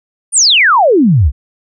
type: exponential sweep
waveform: sine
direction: down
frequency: 9800 to 58.27 Hz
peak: -5 dBFS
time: 0.32-1.32 s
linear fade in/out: 50 ms
effects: none